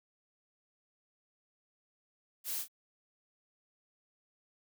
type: noise with echo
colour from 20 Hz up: blue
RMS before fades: -37 dBFS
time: 2.44-2.65 s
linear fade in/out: 50 ms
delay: 33 ms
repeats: 1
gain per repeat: -9 dB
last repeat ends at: 2.683 s
effects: none